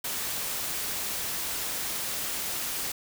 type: noise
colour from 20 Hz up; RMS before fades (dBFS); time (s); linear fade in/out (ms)
white; -32; 0.04-2.92; 5
effects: none